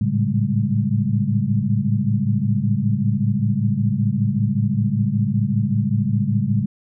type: tone cluster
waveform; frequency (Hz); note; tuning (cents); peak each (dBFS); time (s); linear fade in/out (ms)
sine; 107.9 / 113.1 / 139.7 / 194.1 / 208.1; A2 / A2 / C#3 / G3 / G#3; -33 / +48 / +14 / -17 / +4; -23; 0.01-6.66; 5
effects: none